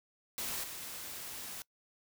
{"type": "noise with level steps", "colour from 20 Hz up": "white", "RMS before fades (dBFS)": [-38, -44], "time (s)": [0.38, 1.62], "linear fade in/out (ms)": 0, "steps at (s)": 0.63, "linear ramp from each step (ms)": 10, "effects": ["noise-tail reverb RT60 0.1 s tail -23 dB re dry"]}